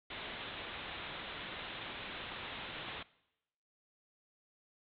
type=low-pass noise; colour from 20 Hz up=white; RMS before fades=-45 dBFS; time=0.1-3.03 s; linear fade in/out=5 ms; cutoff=3800 Hz; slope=96 dB/octave; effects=noise-tail reverb RT60 0.9 s tail -21 dB re dry